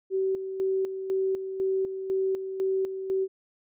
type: tone with tremolo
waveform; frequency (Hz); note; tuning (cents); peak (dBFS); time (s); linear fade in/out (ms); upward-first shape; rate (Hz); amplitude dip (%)
sine; 382.3; G4; -43; -23; 0.1-3.28; 50; square; 2; 60
effects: none